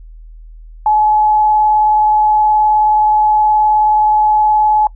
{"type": "tone with vibrato", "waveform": "sine", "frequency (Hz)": 852, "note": "G#5", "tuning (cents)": 44, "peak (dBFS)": -8, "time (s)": [0.86, 4.87], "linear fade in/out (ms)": 2, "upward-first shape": "sine", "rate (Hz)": 19, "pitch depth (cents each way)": 10, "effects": ["noise-tail reverb RT60 0.1 s tail -22 dB re dry", "added 40 Hz sine -32 dBFS peak until 4.95 s"]}